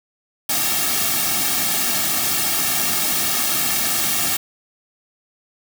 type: noise with comb filter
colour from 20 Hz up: white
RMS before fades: -20 dBFS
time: 0.49-4.37 s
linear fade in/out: 5 ms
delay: 2 ms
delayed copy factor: -0.9
effects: none